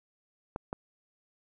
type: clicks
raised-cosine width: 1 ms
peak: -20 dBFS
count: 2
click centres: 0.561 / 0.729 s
effects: none